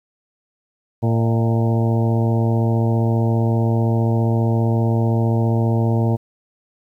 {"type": "harmonic tone with a mistuned harmonic", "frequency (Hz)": 114.4, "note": "A#2", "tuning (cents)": -32, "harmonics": [1, 2, 3, 4, 5, 6, 7, 8], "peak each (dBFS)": [-16, -22, -26, -28, -30, -32, -33, -34], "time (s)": [1.02, 6.17], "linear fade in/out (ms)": 20, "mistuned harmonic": 5, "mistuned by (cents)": 50, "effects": ["9-bit"]}